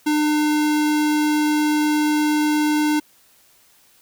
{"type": "tone", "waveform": "square", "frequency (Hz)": 301.4, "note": "D4", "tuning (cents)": 45, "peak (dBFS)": -17, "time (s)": [0.06, 3], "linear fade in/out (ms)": 10, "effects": ["white hiss -55 dBFS RMS until 4.01 s"]}